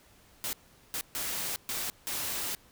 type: noise bursts at uneven times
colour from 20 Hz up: white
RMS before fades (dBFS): -34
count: 5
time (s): 0.44-0.53 / 0.94-1.01 / 1.15-1.56 / 1.69-1.9 / 2.07-2.55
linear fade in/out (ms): 0
effects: pink hiss -60 dBFS RMS until 2.71 s